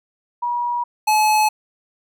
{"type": "tone pair in turn", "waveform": ["sine", "square"], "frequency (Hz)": [962, 856.9], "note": ["B5", "A5"], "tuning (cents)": [-46, -46], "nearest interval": "major second", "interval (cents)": 200, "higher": "first", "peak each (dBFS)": [-19, -14], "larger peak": "second", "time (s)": [[0.42, 0.84], [1.07, 1.49]], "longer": "neither", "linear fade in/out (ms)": 10, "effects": []}